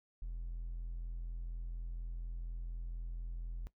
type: tone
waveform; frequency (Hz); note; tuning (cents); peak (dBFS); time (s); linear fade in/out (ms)
triangle; 42.09; E1; +37; -36; 0.22-3.67; 0
effects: noise-tail reverb RT60 0.1 s tail -18 dB re dry + tanh soft clip ceiling -34 dBFS